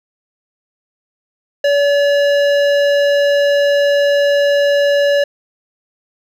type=tone with hard clipping; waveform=sine; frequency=571 Hz; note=D5; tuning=49 cents flat; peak=-12 dBFS; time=1.64-5.24 s; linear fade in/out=5 ms; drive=14 dB; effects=none